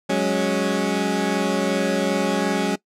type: chord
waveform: 20% pulse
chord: F# suspended second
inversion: none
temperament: equal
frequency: 185 / 207.7 / 277.2 Hz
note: F#3 / G#3 / C#4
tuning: 0 / 0 / 0 cents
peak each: -19 dBFS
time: 0.09-2.76 s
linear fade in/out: 10 ms
effects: noise-tail reverb RT60 0.1 s tail -21 dB re dry + low-pass 9000 Hz 12 dB/octave